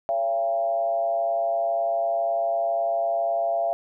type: tone with frequency modulation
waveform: sine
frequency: 678 Hz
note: E5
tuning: 49 cents sharp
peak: -21 dBFS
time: 0.09-3.73 s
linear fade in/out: 0 ms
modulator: 118 Hz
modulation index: 0.68
effects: none